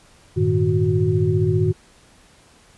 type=tone cluster; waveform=sine; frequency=98.2 / 113.2 / 154.7 / 366.7 Hz; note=G2 / A2 / D#3 / F#4; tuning=+4 / +50 / -10 / -15 cents; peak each=-21 dBFS; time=0.36-1.73 s; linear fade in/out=20 ms; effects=pink hiss -52 dBFS RMS until 2.77 s + resampled to 24000 Hz